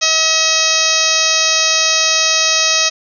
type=harmonic tone; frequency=639 Hz; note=D#5; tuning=46 cents sharp; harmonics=1 / 2 / 3 / 4 / 5 / 6 / 7 / 8 / 9 / 10; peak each=-24 / -23 / -23 / -19 / -23 / -19 / -22 / -18 / -19 / -19 dBFS; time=0.01-2.9 s; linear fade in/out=20 ms; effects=none